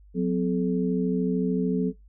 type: tone cluster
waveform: sine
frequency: 182.3 / 255.7 / 429.8 Hz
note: F#3 / C4 / A4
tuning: -25 / -40 / -41 cents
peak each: -24 / -27 / -29 dBFS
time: 0.14-1.93 s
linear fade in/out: 50 ms
effects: noise-tail reverb RT60 0.2 s tail -23 dB re dry + added 50 Hz sine -49 dBFS peak until 2.08 s